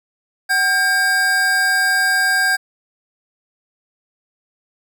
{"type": "tone pair together", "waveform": "square", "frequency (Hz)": [755, 1602.2], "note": ["F#5", "G6"], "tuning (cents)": [35, 37], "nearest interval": "octave + minor second", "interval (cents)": 1302, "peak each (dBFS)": [-24, -15], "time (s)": [0.49, 2.57], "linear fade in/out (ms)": 20, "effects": []}